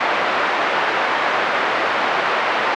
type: band-pass noise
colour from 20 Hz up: pink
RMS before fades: -19 dBFS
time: 0-2.75 s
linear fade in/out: 10 ms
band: 660 to 2000 Hz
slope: 12 dB/octave
effects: low-pass 5000 Hz 12 dB/octave